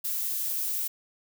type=noise; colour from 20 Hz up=violet; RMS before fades=-30 dBFS; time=0.04-0.88 s; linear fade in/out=10 ms; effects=none